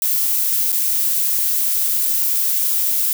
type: noise with dropouts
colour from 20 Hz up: violet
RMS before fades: -18 dBFS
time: 0.02-3.13 s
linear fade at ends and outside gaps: 1 ms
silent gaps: 0.72-0.726 s
effects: none